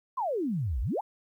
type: exponential two-way sweep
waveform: sine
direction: down then up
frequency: 1100 to 51.91 to 976 Hz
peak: -27 dBFS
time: 0.17-1.01 s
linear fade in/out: 10 ms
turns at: 0.81 s
effects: 11-bit